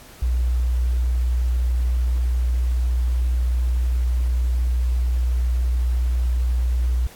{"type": "tone with tanh clipping", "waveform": "triangle", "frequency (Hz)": 61.1, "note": "B1", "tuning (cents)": -18, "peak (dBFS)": -17, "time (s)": [0.22, 7.07], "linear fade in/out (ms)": 5, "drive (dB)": 4, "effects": ["pink hiss -45 dBFS RMS until 7.15 s", "AAC 64 kbps"]}